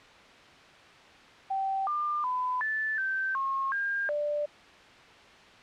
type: tone with pitch steps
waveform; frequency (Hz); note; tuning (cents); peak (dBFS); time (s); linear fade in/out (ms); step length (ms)
sine; 775 / 1198 / 1005 / 1751 / 1554 / 1081 / 1607 / 590; G5 / D6 / B5 / A6 / G6 / C#6 / G6 / D5; -20 / +34 / +30 / -9 / -16 / -44 / +43 / +8; -27; 1.5-4.46; 10; 370
effects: white hiss -52 dBFS RMS until 5.62 s + low-pass 3000 Hz 12 dB/octave